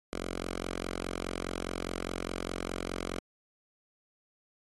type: tone with notch filter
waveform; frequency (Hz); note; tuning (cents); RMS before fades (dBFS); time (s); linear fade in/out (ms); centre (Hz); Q
5% pulse; 44.86; F1; +47; -37; 0.13-3.19; 0; 120; 0.83
effects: AAC 32 kbps